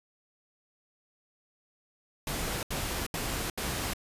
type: noise bursts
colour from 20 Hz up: pink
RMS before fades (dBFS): -33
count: 4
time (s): 2.27-3.935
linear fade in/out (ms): 2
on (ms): 360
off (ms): 75
effects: resampled to 32000 Hz